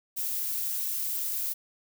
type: noise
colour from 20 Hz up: violet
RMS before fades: -31 dBFS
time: 0.16-1.54 s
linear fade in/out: 20 ms
effects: none